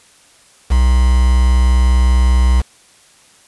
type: tone with quantisation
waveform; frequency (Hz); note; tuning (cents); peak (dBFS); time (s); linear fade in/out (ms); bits
triangle; 62.5; B1; +21; -6; 0.7-2.62; 20; 4
effects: white hiss -48 dBFS RMS until 3.47 s + resampled to 24000 Hz